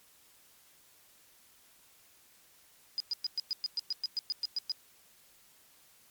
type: tone bursts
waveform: sine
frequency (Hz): 4951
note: D#8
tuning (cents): -9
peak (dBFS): -29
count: 14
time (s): 2.98-4.718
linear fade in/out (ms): 0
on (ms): 22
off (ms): 110
effects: white hiss -62 dBFS RMS until 6.1 s + MP3 96 kbps